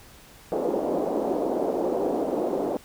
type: band-pass noise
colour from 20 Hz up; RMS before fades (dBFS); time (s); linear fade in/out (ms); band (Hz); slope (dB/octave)
pink; -26; 0.52-2.77; 0; 290 to 670; 24
effects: pink hiss -50 dBFS RMS until 2.84 s